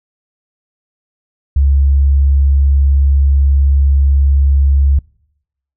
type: tone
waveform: sine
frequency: 69.3 Hz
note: C#2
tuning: in tune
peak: -7 dBFS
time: 1.56-4.99 s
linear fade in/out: 5 ms
effects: noise-tail reverb RT60 0.8 s tail -25 dB re dry